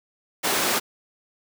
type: high-pass noise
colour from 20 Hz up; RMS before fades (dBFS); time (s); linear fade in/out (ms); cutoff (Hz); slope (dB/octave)
pink; -23; 0.43-0.8; 20; 350; 12
effects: none